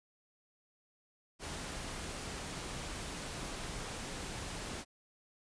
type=noise; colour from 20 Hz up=pink; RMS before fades=-42 dBFS; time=1.39-4.85 s; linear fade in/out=50 ms; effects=resampled to 22050 Hz